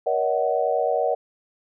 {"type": "tone cluster", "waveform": "sine", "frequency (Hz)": [474.4, 568, 637, 747], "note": ["A#4", "C#5", "D#5", "F#5"], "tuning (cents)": [30, 42, 41, 16], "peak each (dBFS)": -25, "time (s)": [0.06, 1.15], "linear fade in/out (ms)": 10, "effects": []}